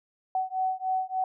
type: beating tone pair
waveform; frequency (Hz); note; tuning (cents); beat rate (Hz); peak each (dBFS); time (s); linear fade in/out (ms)
sine; 750 / 753.4; F#5 / F#5; +23 / +31; 3.4; -29; 0.35-1.24; 2
effects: none